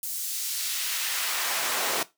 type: noise with high-pass filter sweep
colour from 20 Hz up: pink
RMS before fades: -29 dBFS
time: 0.03-2.03 s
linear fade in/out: 2 ms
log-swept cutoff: 8700 to 430 Hz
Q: 0.74
effects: noise-tail reverb RT60 0.2 s tail -17 dB re dry